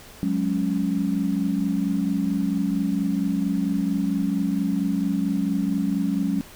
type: chord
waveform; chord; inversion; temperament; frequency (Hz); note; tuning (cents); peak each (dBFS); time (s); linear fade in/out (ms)
sine; F# suspended second; none; equal with one note detuned; 183.3 / 207.7 / 277.2; F#3 / G#3 / C#4; -16 / 0 / 0; -25; 0.23-6.41; 0
effects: pink hiss -45 dBFS RMS until 6.55 s